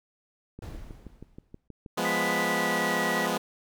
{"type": "click train", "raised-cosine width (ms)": 3, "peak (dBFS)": -29, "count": 9, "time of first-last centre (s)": [0.59, 1.862], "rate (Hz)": 6.29}
{"type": "noise with exponential decay", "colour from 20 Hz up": "brown", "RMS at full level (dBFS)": -35, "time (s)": [0.62, 1.68], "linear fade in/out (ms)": 5, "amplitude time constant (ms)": 230}
{"type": "chord", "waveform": "10% pulse", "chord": "F diminished", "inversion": "none", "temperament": "equal", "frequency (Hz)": [174.61, 207.7, 246.9], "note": ["F3", "Ab3", "Cb4"], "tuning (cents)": [0, 0, 0], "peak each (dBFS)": [-23, -22, -22], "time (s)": [1.97, 3.38], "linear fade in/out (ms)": 10}
{"type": "tone with pitch glide", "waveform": "sine", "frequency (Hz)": [1975.5, 1937.1], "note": ["B6", "B6"], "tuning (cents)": [0, -34], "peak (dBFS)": -29, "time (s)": [2.05, 3.26], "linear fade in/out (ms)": 2, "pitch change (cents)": -34, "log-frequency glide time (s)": [2.31, 3]}
{"effects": []}